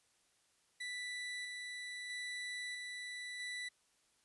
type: tone with tremolo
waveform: 30% pulse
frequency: 1975.5 Hz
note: B6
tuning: in tune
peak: -38 dBFS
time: 0.8-3.69 s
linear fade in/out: 10 ms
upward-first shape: square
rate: 0.77 Hz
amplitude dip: 25%
effects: white hiss -74 dBFS RMS until 4.24 s + resampled to 24000 Hz